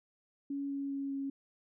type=tone with pitch steps; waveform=sine; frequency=280 / 278.2 / 276.5 / 274.7 Hz; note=C#4 / C#4 / C#4 / C#4; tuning=+18 / +6 / -4 / -16 cents; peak=-34 dBFS; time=0.5-1.3 s; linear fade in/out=5 ms; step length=200 ms; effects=none